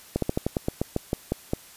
slowing click train, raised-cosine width 2 ms, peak -10 dBFS, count 12, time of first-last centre 0.16-1.534 s, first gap 63 ms, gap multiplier 1.13, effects white hiss -49 dBFS RMS until 1.76 s + resampled to 32000 Hz

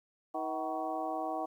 harmonic tone with a mistuned harmonic, 159.5 Hz, D#3, 43 cents sharp, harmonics 2 / 3 / 4 / 5 / 6 / 7, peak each -40 / -45 / -39 / -36 / -45 / -43 dBFS, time 0.34-1.46 s, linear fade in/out 10 ms, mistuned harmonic 5, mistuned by -85 cents, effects 11-bit

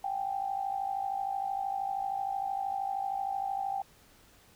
sine tone with amplitude modulation, 784 Hz, G5, in tune, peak -27 dBFS, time 0.04-3.82 s, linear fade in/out 5 ms, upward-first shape sine, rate 53 Hz, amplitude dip 75%, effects pink hiss -60 dBFS RMS until 4.55 s

